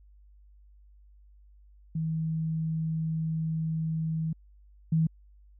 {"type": "tone pair in turn", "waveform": "sine", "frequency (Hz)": [160, 160.56], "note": ["D#3", "E3"], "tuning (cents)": [49, -45], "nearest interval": "unison", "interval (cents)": 6, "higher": "second", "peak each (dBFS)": [-27, -21], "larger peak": "second", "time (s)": [[1.95, 4.33], [4.92, 5.07]], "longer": "first", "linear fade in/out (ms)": 5, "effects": ["added 50 Hz sine -53 dBFS peak until 5.59 s"]}